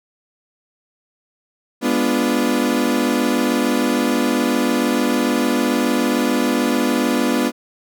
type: chord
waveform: 35% pulse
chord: G# diminished seventh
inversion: none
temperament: equal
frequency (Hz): 207.7 / 246.9 / 293.7 / 349.2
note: G#3 / B3 / D4 / F4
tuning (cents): 0 / 0 / 0 / 0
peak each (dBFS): -23 / -17 / -20 / -22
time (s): 1.81-7.52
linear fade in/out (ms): 50
effects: none